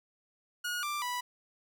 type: tone with pitch steps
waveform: sawtooth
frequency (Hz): 1445 / 1181 / 984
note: F#6 / D6 / B5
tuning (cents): -41 / +9 / -7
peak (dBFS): -29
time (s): 0.64-1.21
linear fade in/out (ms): 10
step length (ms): 190
effects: none